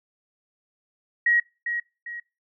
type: tone with echo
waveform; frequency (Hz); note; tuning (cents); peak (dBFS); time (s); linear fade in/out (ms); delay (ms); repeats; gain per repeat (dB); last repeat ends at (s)
sine; 1898; A#6; +31; -17; 1.26-1.4; 5; 400; 2; -8; 2.2
effects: noise-tail reverb RT60 0.3 s tail -24 dB re dry